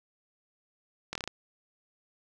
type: slowing click train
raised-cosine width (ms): 0.2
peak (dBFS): -17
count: 6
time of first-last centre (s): 1.13-1.276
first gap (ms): 23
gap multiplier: 1.12
effects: none